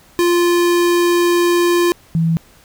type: tone pair in turn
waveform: square / sine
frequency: 348.1 / 164.28 Hz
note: F4 / E3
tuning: -6 / -6 cents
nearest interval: octave + minor second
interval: 1300 cents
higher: first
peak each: -12 dBFS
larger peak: neither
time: 0.19-1.92 / 2.15-2.37 s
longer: first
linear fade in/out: 0 ms
effects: pink hiss -48 dBFS RMS until 2.64 s